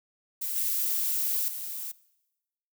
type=noise with level steps; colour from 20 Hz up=violet; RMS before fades=-32 / -28 / -36 dBFS; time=0.41-1.92 s; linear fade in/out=10 ms; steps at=0.56 / 1.48 s; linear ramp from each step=2 ms; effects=noise-tail reverb RT60 1.0 s tail -21 dB re dry